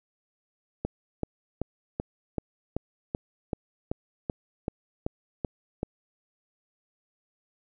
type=click train; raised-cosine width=2 ms; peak=-15 dBFS; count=14; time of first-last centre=0.85-5.831 s; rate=2.61 Hz; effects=none